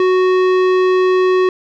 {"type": "tone with tanh clipping", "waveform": "sine", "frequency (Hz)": 370, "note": "F#4", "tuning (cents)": 0, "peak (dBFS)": -12, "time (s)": [0, 1.49], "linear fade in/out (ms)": 2, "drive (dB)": 16, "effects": []}